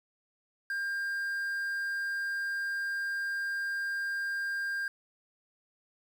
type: tone with quantisation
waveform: triangle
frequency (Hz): 1600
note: G6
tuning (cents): +35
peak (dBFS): -29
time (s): 0.7-4.88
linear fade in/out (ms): 2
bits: 9
effects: none